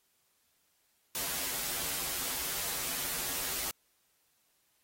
white noise with comb filter, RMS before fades -35 dBFS, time 1.15-3.71 s, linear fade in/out 0 ms, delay 9.4 ms, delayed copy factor -0.9, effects white hiss -73 dBFS RMS until 4.83 s + AAC 48 kbps

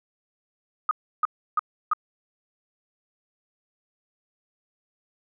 sine tone bursts, 1244.5 Hz, D#6, in tune, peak -18 dBFS, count 4, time 0.89-1.934 s, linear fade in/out 2 ms, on 21 ms, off 320 ms, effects none

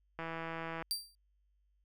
click train, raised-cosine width 0.5 ms, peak -26 dBFS, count 105, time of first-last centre 0.19-0.824 s, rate 164 Hz
sawtooth tone with exponential decay, 4699 Hz, D8, in tune, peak -27 dBFS, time 0.91-1.15 s, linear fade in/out 0 ms, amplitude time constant 52 ms
effects added 50 Hz sine -70 dBFS peak until 1.84 s

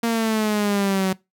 sawtooth exponential sweep, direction down, 233.1 to 187 Hz, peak -15 dBFS, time 0.03-1.13 s, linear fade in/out 5 ms, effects noise-tail reverb RT60 0.2 s tail -21 dB re dry

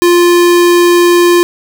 square tone, 349.2 Hz, F4, in tune, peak -5 dBFS, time 0.02-1.43 s, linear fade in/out 0 ms, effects none

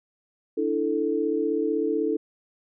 sine chord, D suspended second, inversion none, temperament equal, 293.7 / 329.6 / 440 Hz, D4 / E4 / A4, 0 / 0 / 0 cents, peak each -28 / -27 / -25 dBFS, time 0.57-2.17 s, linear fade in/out 10 ms, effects none

